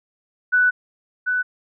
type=tone pair in turn; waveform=sine; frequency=1487 / 1492.5 Hz; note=F#6 / F#6; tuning=+8 / +15 cents; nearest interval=unison; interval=7 cents; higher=second; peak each=-13 / -18 dBFS; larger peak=first; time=0.52-0.71 / 1.26-1.43 s; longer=first; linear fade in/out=20 ms; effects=none